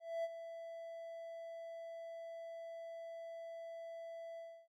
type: tone with ADSR envelope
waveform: triangle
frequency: 665 Hz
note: E5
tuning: 15 cents sharp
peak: -33 dBFS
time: 0-4.68 s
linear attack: 240 ms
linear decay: 37 ms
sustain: -11 dB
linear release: 300 ms
effects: none